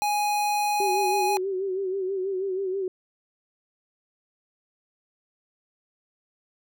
square tone, 830.6 Hz, G#5, in tune, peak -23 dBFS, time 0.02-1.37 s, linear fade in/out 0 ms
sine tone with vibrato, 381.8 Hz, G4, 46 cents flat, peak -25 dBFS, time 0.8-2.88 s, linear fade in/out 2 ms, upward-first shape sine, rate 6.2 Hz, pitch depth 66 cents each way
effects none

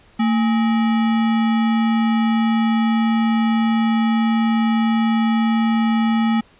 sine tone with sample-and-hold, 225.2 Hz, A3, 40 cents sharp, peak -14 dBFS, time 0.19-6.41 s, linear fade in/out 10 ms, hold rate 1050 Hz, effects pink hiss -52 dBFS RMS until 6.59 s + resampled to 8000 Hz

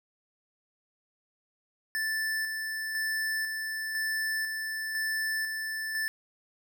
square tone with tremolo, 1760 Hz, A6, in tune, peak -29 dBFS, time 1.95-6.08 s, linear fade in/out 0 ms, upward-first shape square, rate 1 Hz, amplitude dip 35%, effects none

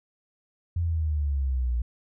sine exponential sweep, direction down, 87.31 to 58.1 Hz, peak -23 dBFS, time 0.76-1.82 s, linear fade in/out 5 ms, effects none

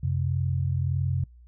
sine tone pair together, 91.4 / 133.02 Hz, F#2 / C3, -21 / +29 cents, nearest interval tritone, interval 650 cents, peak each -26 dBFS, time 0.03-1.24 s, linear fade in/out 5 ms, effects noise-tail reverb RT60 0.1 s tail -24 dB re dry + added 60 Hz sine -48 dBFS peak until 1.47 s

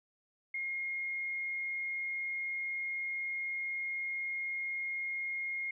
sine tone, 2142 Hz, C7, 40 cents sharp, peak -34 dBFS, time 0.54-5.71 s, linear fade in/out 5 ms, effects none

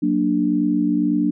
sine chord, Gb augmented, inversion none, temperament equal with one note detuned, 185 / 233.1 / 295 Hz, Gb3 / Bb3 / D4, 0 / 0 / +8 cents, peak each -23 / -22 / -18 dBFS, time 0.02-1.31 s, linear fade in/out 10 ms, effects none

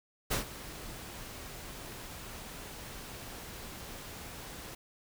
pink noise with ADSR envelope, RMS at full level -29 dBFS, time 0.3-4.75 s, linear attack 21 ms, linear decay 120 ms, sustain -16 dB, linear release 6 ms, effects none

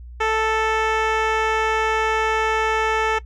10% pulse tone with low-pass filter, 440 Hz, A4, in tune, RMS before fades -20 dBFS, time 0.2-3.19 s, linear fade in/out 10 ms, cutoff 3400 Hz, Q 0.5, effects noise-tail reverb RT60 0.1 s tail -19 dB re dry + added 60 Hz sine -35 dBFS peak until 3.25 s

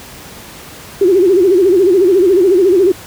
sine tone with vibrato, 371.4 Hz, F#4, 7 cents sharp, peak -6 dBFS, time 1.01-2.92 s, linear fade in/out 5 ms, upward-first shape sine, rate 14 Hz, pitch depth 140 cents each way, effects pink hiss -33 dBFS RMS until 3.06 s + high-pass 60 Hz 12 dB/octave

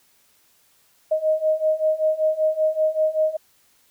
sine beating tone pair, 622 / 627.2 Hz, D#5 / D#5, -1 / +14 cents, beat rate 5.2 Hz, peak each -22 / -20 dBFS, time 1.11-3.37 s, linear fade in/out 10 ms, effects white hiss -60 dBFS RMS until 3.9 s

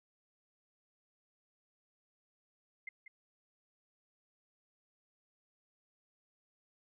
sine tone with echo, 2093 Hz, C7, in tune, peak -40 dBFS, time 2.87-2.89 s, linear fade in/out 5 ms, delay 190 ms, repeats 1, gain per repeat -10 dB, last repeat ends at 3.08 s, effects none

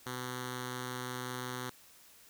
5% pulse tone with notch filter, 125.6 Hz, B2, 30 cents sharp, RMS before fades -40 dBFS, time 0.06-1.7 s, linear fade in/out 5 ms, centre 650 Hz, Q 1.5, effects white hiss -59 dBFS RMS until 2.29 s

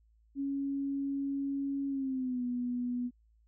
sine tone with pitch glide, 277.2 to 245.5 Hz, C#4 to B3, 0 to -10 cents, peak -31 dBFS, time 0.35-3.11 s, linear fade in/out 50 ms, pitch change -210 cents, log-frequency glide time 1.88-2.44 s, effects added 55 Hz sine -63 dBFS peak until 3.47 s

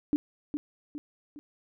sine tone with echo, 293.7 Hz, D4, in tune, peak -21 dBFS, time 0.13-0.16 s, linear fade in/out 0 ms, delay 410 ms, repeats 3, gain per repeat -7 dB, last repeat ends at 1.39 s, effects none

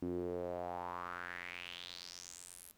sawtooth tone with band-pass filter sweep, 88.3 Hz, F2, 20 cents sharp, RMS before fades -44 dBFS, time 0.02-2.72 s, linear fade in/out 5 ms, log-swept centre 290 to 12000 Hz, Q 4.2, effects pink hiss -71 dBFS RMS until 2.77 s

